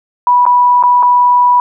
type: tone with dropouts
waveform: sine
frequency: 981 Hz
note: B5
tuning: 12 cents flat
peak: -5 dBFS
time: 0.27-1.6 s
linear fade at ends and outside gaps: 1 ms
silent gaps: 0.454-0.464 / 0.827-0.836 / 1.027-1.031 s
effects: none